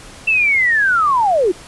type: linear sweep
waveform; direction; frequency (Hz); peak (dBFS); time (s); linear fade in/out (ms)
sine; down; 2700 to 329.6; -11; 0.27-1.52; 10
effects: pink hiss -38 dBFS RMS until 1.67 s + resampled to 24000 Hz